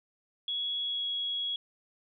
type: tone with pitch glide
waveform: sine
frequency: 3351 to 3330 Hz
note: G#7 to G#7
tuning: +15 to +4 cents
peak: -30 dBFS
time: 0.48-1.56 s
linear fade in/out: 2 ms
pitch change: -11 cents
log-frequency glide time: 0.81-1.06 s
effects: none